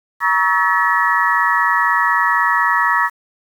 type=tone cluster; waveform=sine; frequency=950 / 1120 / 1300 / 1730 / 1914 Hz; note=A#5 / C#6 / E6 / A6 / A#6; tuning=+33 / +18 / -24 / -30 / +45 cents; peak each=-19 dBFS; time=0.2-3.1 s; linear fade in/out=50 ms; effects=7-bit

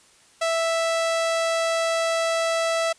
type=tone; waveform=sawtooth; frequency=659.3 Hz; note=E5; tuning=in tune; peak=-17 dBFS; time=0.41-2.93 s; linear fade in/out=10 ms; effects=white hiss -55 dBFS RMS until 2.98 s + resampled to 22050 Hz

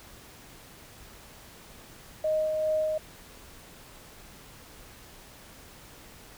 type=tone with tremolo; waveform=sine; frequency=622.3 Hz; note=D#5; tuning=in tune; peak=-23 dBFS; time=2.24-2.98 s; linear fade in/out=5 ms; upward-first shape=sine; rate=2.5 Hz; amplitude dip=30%; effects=pink hiss -50 dBFS RMS until 6.37 s

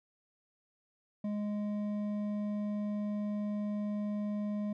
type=tone with hard clipping; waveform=sine; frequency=207.7 Hz; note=G#3; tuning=in tune; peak=-34 dBFS; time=1.24-4.73 s; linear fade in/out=5 ms; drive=7 dB; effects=none

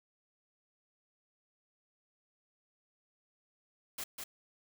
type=noise with echo; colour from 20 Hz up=white; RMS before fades=-40 dBFS; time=3.98-4.04 s; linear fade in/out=5 ms; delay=200 ms; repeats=1; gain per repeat=-3 dB; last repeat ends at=4.24 s; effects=none

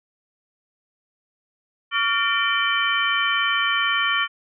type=tone cluster; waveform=sine; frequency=1136 / 1395 / 1809 / 2338 / 3061 Hz; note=C#6 / F6 / A6 / D7 / G7; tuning=+42 / -2 / +48 / -8 / -42 cents; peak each=-25 dBFS; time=1.91-4.28 s; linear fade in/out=50 ms; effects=none

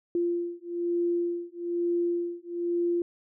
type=beating tone pair; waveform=sine; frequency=345.4 / 346.5 Hz; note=F4 / F4; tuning=-19 / -14 cents; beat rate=1.1 Hz; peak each=-29 dBFS; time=0.15-3.02 s; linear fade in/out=2 ms; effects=none

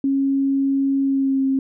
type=tone with pitch glide; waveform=sine; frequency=273.4 to 268.1 Hz; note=C#4 to C4; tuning=-24 to +42 cents; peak=-16 dBFS; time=0.04-1.59 s; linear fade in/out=2 ms; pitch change=-34 cents; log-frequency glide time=1.02-1.44 s; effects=none

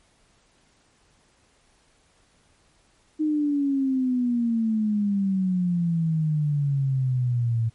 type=exponential sweep; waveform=sine; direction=down; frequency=311.1 to 112.2 Hz; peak=-20 dBFS; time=3.19-7.7 s; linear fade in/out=20 ms; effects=pink hiss -62 dBFS RMS until 7.74 s + MP3 48 kbps

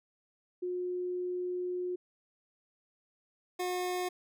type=tone pair in turn; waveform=sine / 25% pulse; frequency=360 / 361.6 Hz; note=F#4 / F#4; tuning=-47 / -40 cents; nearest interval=unison; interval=7 cents; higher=second; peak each=-32 / -28 dBFS; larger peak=second; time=0.62-1.96 / 3.59-4.09 s; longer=first; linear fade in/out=10 ms; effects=none

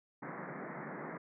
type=band-pass noise; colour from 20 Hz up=pink; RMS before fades=-44 dBFS; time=0.22-1.18 s; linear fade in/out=10 ms; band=140 to 2100 Hz; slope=96 dB/octave; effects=none

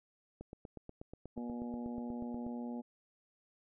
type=click train; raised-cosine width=2 ms; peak=-33 dBFS; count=18; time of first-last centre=0.41-2.466 s; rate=8.27 Hz
type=harmonic tone; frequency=120 Hz; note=B2; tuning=49 cents flat; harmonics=2 / 3 / 4 / 5 / 6 / 7; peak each=-39 / -52 / -51 / -53 / -56 / -53 dBFS; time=1.36-2.82 s; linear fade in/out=20 ms
effects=none

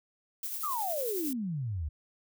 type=noise with tremolo; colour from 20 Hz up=violet; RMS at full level=-35 dBFS; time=0.43-1.33 s; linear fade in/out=2 ms; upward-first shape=triangle; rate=11 Hz; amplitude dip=45%
type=exponential sweep; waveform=sine; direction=down; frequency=1300 to 70 Hz; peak=-31 dBFS; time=0.63-1.89 s; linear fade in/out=10 ms
effects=none

